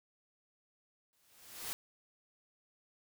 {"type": "noise with exponential growth", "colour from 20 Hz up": "white", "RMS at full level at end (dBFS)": -38, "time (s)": [1.13, 1.73], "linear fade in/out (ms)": 0, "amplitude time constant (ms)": 130, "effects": []}